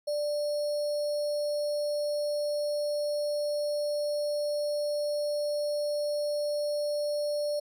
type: tone with sample-and-hold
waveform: sine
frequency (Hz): 589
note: D5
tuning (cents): +5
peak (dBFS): -27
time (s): 0.07-7.6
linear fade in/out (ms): 10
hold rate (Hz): 4900
effects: resampled to 32000 Hz